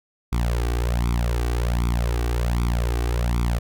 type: tone with flanger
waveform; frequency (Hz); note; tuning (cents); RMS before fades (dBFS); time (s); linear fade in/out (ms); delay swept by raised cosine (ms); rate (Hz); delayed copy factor
sawtooth; 59; A#1; +22; -22; 0.32-3.59; 10; 0.85 to 2.65; 1.3; +1
effects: none